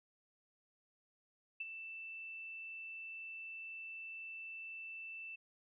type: tone with ADSR envelope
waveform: sine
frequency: 2658 Hz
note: E7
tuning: 14 cents sharp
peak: -37 dBFS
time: 1.6-5.36 s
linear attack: 7 ms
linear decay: 30 ms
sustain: -8 dB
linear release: 11 ms
effects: none